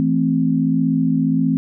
sine chord, A minor, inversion second, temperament equal, 164.81 / 220 / 261.6 Hz, E3 / A3 / C4, 0 / 0 / 0 cents, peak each -19 / -21 / -17 dBFS, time 0-1.57 s, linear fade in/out 0 ms, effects none

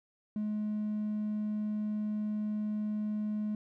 triangle tone, 211.7 Hz, G#3, 33 cents sharp, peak -28 dBFS, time 0.36-3.55 s, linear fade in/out 2 ms, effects tanh soft clip ceiling -26 dBFS

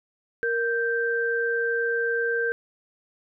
sine tone pair together, 466.5 / 1568 Hz, A#4 / G6, +1 / 0 cents, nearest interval octave + major sixth, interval 2099 cents, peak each -25 dBFS, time 0.43-2.52 s, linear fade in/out 0 ms, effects none

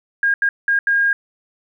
sine tone bursts at uneven times, 1622 Hz, G#6, 41 cents flat, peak -13 dBFS, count 4, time 0.23-0.34 / 0.42-0.49 / 0.68-0.79 / 0.87-1.13 s, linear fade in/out 2 ms, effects 9-bit

